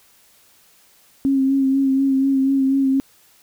sine tone with vibrato, 270 Hz, C#4, 45 cents flat, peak -14 dBFS, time 1.25-3 s, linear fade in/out 0 ms, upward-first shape sine, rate 4.1 Hz, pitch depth 26 cents each way, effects white hiss -54 dBFS RMS until 3.42 s

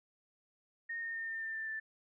sine tone with pitch steps, 1847 / 1833.2 / 1819.5 / 1805.9 / 1792.3 / 1778.9 / 1765.6 Hz, A#6 / A#6 / A#6 / A6 / A6 / A6 / A6, -16 / -29 / -42 / +45 / +31 / +18 / +5 cents, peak -37 dBFS, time 0.89-1.8 s, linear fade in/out 10 ms, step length 130 ms, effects none

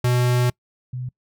square / sine tone pair in turn, 123.47 / 126.06 Hz, B2 / B2, 0 / +36 cents, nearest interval unison, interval 36 cents, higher second, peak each -17 / -26 dBFS, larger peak first, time 0.04-0.5 / 0.93-1.09 s, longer first, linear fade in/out 5 ms, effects noise-tail reverb RT60 0.1 s tail -25 dB re dry

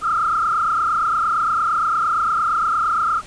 sine tone with frequency modulation, 1301 Hz, E6, 23 cents flat, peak -16 dBFS, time 0.01-3.22 s, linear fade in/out 50 ms, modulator 28.7 Hz, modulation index 2.9, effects pink hiss -41 dBFS RMS until 3.26 s + resampled to 22050 Hz

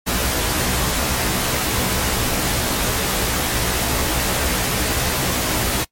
pink noise with comb filter, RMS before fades -20 dBFS, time 0.06-5.85 s, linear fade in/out 20 ms, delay 16 ms, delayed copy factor +0.7, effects noise-tail reverb RT60 0.1 s tail -22 dB re dry + MP3 64 kbps

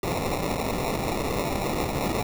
white noise with sample-and-hold, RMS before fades -27 dBFS, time 0.03-2.23 s, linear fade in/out 2 ms, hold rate 1575 Hz, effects none

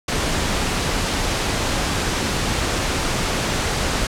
pink noise, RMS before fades -21 dBFS, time 0.08-4.07 s, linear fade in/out 5 ms, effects low-pass 8000 Hz 12 dB/octave

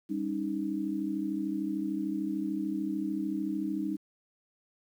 sine tone cluster, 198.4 / 278.1 / 311.5 Hz, G3 / C#4 / D#4, +21 / +6 / +2 cents, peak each -35 / -36 / -32 dBFS, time 0.09-3.97 s, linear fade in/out 20 ms, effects 10-bit

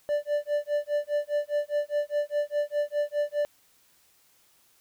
triangle tone with tremolo, 587.3 Hz, D5, in tune, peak -20 dBFS, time 0.09-3.45 s, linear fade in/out 0 ms, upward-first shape sine, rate 4.9 Hz, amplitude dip 100%, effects white hiss -63 dBFS RMS until 4.8 s

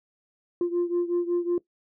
sine beating tone pair, 347.5 / 352.9 Hz, F4 / F4, -9 / +18 cents, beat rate 5.4 Hz, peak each -23 / -26 dBFS, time 0.61-1.58 s, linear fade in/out 2 ms, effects noise-tail reverb RT60 0.1 s tail -19 dB re dry + tanh soft clip ceiling -19 dBFS

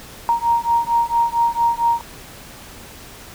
sine beating tone pair, 932.3 / 936.7 Hz, A#5 / A#5, 0 / +8 cents, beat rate 4.4 Hz, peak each -18 dBFS, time 0.29-2.01 s, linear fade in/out 0 ms, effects pink hiss -39 dBFS RMS until 3.34 s

